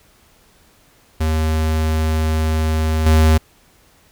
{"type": "tone with level steps", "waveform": "square", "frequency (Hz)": 78.8, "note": "D#2", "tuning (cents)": 23, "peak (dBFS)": [-16, -10], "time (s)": [1.2, 3.38], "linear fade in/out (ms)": 10, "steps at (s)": 3.06, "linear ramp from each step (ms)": 2, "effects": ["pink hiss -53 dBFS RMS until 4.11 s"]}